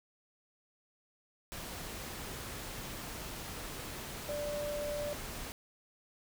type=tone in noise; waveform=sine; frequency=587.3 Hz; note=D5; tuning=in tune; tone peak=-35 dBFS; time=4.29-5.13 s; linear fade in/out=0 ms; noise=pink; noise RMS=-43 dBFS; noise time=1.52-5.52 s; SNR=+5 dB; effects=none